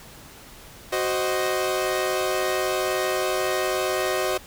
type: chord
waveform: sawtooth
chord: C diminished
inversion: second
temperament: equal with one note detuned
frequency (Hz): 373 / 523.3 / 622.3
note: Gb4 / C5 / Eb5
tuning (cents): +14 / 0 / 0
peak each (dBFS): -22 / -24 / -23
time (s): 0.92-4.38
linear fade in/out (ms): 10
effects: pink hiss -45 dBFS RMS until 4.46 s